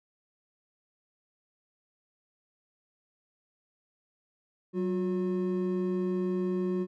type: tone pair together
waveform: triangle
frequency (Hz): 187.09 / 360.8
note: F#3 / F#4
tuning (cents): +19 / -44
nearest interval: major seventh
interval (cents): 1137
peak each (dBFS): -28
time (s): 4.73-6.87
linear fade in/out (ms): 50
effects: none